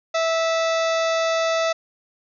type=harmonic tone with a mistuned harmonic; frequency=655 Hz; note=E5; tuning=11 cents flat; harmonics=1 / 2 / 3 / 4 / 5 / 6 / 7 / 8 / 9 / 10; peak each=-20 / -26 / -30 / -32 / -34 / -36 / -37 / -38 / -39 / -40 dBFS; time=0.14-1.73 s; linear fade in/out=10 ms; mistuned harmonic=5; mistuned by=+130 cents; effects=none